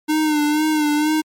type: tone with vibrato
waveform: square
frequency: 303.5 Hz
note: D#4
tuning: 43 cents flat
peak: -16 dBFS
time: 0.08-1.22 s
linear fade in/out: 20 ms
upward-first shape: sine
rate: 2.1 Hz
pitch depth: 45 cents each way
effects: MP3 64 kbps